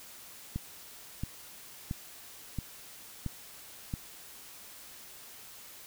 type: click train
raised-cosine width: 5 ms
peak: -21 dBFS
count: 6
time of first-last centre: 0.56-3.938 s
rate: 1.48 Hz
effects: white hiss -50 dBFS RMS until 5.86 s